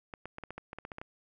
clicks, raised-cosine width 0.5 ms, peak -26 dBFS, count 12, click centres 0.138 / 0.256 / 0.384 / 0.437 / 0.506 / 0.58 / 0.731 / 0.786 / 0.851 / 0.918 / 0.984 / 1.015 s, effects none

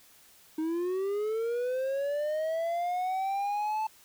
triangle linear sweep, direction up, 310 to 880 Hz, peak -26 dBFS, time 0.58-3.87 s, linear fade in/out 5 ms, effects white hiss -58 dBFS RMS until 4.04 s

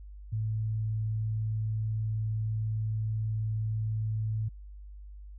sine tone, 109.2 Hz, A2, 13 cents flat, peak -28 dBFS, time 0.32-4.49 s, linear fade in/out 10 ms, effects added 50 Hz sine -43 dBFS peak until 5.38 s

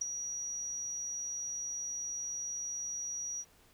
sine tone with ADSR envelope, 5780 Hz, F#8, 41 cents flat, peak -26 dBFS, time 0.01-3.45 s, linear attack 10 ms, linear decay 4 ms, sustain -10 dB, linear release 53 ms, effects pink hiss -64 dBFS RMS until 3.73 s

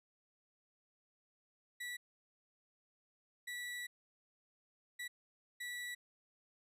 35% pulse tone bursts at uneven times, 1952 Hz, B6, 21 cents flat, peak -40 dBFS, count 4, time 1.8-1.97 / 3.47-3.87 / 4.99-5.08 / 5.6-5.95 s, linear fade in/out 10 ms, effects resampled to 32000 Hz

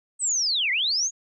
sine linear two-way sweep, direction down then up, 8360 to 1930 to 6840 Hz, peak -21 dBFS, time 0.19-1.11 s, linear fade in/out 50 ms, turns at 0.71 s, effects none

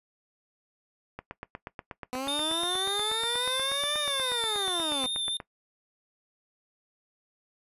click train, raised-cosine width 0.5 ms, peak -22 dBFS, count 36, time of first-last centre 1.19-5.402 s, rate 8.31 Hz
15% pulse linear two-way sweep, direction up then down, 250 to 602 to 250 Hz, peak -25 dBFS, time 2.13-5.06 s, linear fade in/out 0 ms, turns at 3.98 s
square tone with vibrato, 3600 Hz, A7, 39 cents sharp, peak -29 dBFS, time 2.28-5.37 s, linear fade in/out 2 ms, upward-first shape sine, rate 3.6 Hz, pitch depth 24 cents each way
effects noise-tail reverb RT60 0.1 s tail -18 dB re dry + resampled to 32000 Hz

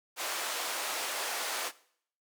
pink band-pass noise, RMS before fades -35 dBFS, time 0.16-1.72 s, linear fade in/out 50 ms, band 610 to 14000 Hz, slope 12 dB/octave, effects noise-tail reverb RT60 0.6 s tail -19 dB re dry + high-pass 300 Hz 12 dB/octave

